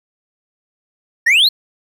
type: exponential sweep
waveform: triangle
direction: up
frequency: 1760 to 4390 Hz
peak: -7 dBFS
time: 1.26-1.49 s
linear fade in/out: 10 ms
effects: none